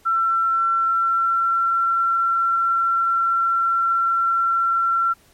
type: tone with pitch glide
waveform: sine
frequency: 1346 to 1357.7 Hz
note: E6 to F6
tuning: +36 to -49 cents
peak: -16 dBFS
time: 0.05-5.14 s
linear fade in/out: 20 ms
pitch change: +15 cents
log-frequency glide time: 0.17-1.69 s
effects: pink hiss -55 dBFS RMS until 5.33 s + MP3 64 kbps